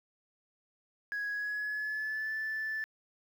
sine tone with pitch glide, 1664 to 1753.8 Hz, G#6 to A6, +3 to -6 cents, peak -31 dBFS, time 1.12-2.84 s, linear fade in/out 0 ms, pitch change +91 cents, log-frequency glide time 1.31-2.33 s, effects tanh soft clip ceiling -30 dBFS + 10-bit

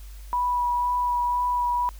sine tone with vibrato, 978 Hz, B5, 17 cents flat, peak -21 dBFS, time 0.33-1.89 s, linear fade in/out 0 ms, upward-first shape sine, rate 2 Hz, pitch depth 13 cents each way, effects added 50 Hz sine -38 dBFS peak until 1.99 s + white hiss -53 dBFS RMS until 1.99 s

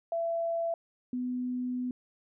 sine tone pair in turn, 670 / 249.7 Hz, E5 / B3, +28 / +19 cents, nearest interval octave + perfect fourth, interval 1709 cents, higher first, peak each -28 / -30 dBFS, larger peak first, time 0.12-0.74 / 1.13-1.91 s, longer second, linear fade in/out 2 ms, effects none

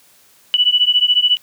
sine beating tone pair, 2953 / 2967 Hz, F#7 / F#7, -4 / +4 cents, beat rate 14 Hz, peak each -14 dBFS, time 0.54-1.37 s, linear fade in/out 0 ms, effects white hiss -51 dBFS RMS until 1.42 s + high-pass 80 Hz 12 dB/octave

